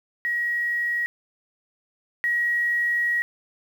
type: tone pair in turn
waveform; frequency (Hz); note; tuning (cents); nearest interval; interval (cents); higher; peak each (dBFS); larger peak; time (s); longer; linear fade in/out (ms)
sine; 1904 / 1904; A#6 / A#6; +36 / +36; unison; 0; neither; -22 / -20; second; 0.25-1.06 / 2.24-3.22; second; 0
effects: 8-bit